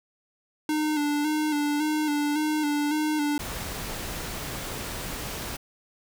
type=tone with vibrato; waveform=square; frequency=299.5 Hz; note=D4; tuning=34 cents sharp; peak=-24 dBFS; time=0.69-3.38 s; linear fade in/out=2 ms; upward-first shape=square; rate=1.8 Hz; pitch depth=37 cents each way
type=noise; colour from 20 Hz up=pink; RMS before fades=-34 dBFS; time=3.39-5.57 s; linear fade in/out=10 ms
effects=none